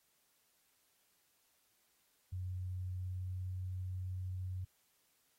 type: tone with pitch glide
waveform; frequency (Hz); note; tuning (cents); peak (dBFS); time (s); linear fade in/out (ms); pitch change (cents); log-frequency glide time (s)
sine; 91.7 to 92.28; F#2 to F#2; -15 to -4; -38; 2.32-4.65; 10; +11; 3-3.49
effects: white hiss -75 dBFS RMS until 5.38 s + AAC 48 kbps